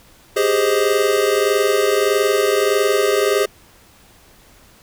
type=chord; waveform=square; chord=Ab major seventh; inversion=third; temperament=equal with one note detuned; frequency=392 / 413.6 / 523.3 / 622.3 Hz; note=G4 / Ab4 / C5 / Eb5; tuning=0 / -7 / 0 / 0 cents; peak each=-21 / -18 / -22 / -24 dBFS; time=0.36-3.46 s; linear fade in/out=10 ms; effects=pink hiss -49 dBFS RMS until 4.82 s